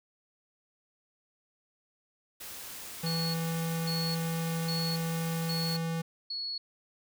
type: noise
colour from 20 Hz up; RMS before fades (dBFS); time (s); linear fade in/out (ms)
white; -43; 2.4-5.77; 10
type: tone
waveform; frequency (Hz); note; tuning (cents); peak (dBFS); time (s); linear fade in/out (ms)
square; 164.81; E3; 0; -31; 3.03-6.02; 10
type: tone bursts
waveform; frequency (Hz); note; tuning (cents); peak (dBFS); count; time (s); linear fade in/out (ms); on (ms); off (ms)
sine; 4368; C#8; -26; -33; 5; 3.06-6.58; 5; 280; 530
effects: none